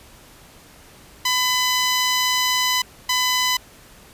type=tone pair in turn; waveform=10% pulse; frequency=1004 / 1004 Hz; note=B5 / B5; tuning=+28 / +28 cents; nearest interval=unison; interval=0 cents; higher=neither; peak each=-9 / -9 dBFS; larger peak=neither; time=1.25-2.82 / 3.09-3.57 s; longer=first; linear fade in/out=5 ms; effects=pink hiss -47 dBFS RMS until 4.13 s + resampled to 32000 Hz